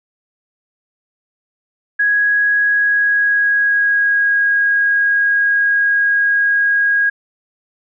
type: tone with pitch glide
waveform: sine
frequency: 1661.2 to 1640.2 Hz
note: G#6 to G#6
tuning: 0 to -22 cents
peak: -11 dBFS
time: 1.99-7.1 s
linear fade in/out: 10 ms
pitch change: -22 cents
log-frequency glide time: 2.6-4.49 s
effects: none